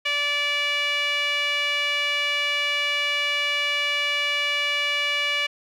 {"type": "tone with band-pass filter", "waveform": "sawtooth", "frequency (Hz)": 580, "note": "D5", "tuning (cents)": -22, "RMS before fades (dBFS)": -24, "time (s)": [0.05, 5.47], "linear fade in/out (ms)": 10, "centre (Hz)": 2600, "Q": 4.6, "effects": []}